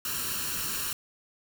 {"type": "noise with comb filter", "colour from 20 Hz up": "white", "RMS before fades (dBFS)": -32, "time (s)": [0.05, 0.93], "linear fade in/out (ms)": 2, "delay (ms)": 0.71, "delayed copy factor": 0.7, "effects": []}